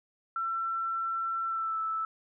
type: tone with pitch glide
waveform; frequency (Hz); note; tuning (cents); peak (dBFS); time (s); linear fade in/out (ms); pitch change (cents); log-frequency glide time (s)
sine; 1345 to 1315; E6 to E6; +34 to -5; -29; 0.36-2.05; 2; -39; 1.46-1.79
effects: none